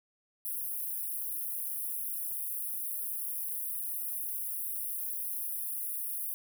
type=high-pass noise; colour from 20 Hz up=white; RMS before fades=-36 dBFS; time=0.45-6.34 s; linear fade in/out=0 ms; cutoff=9700 Hz; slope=96 dB/octave; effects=none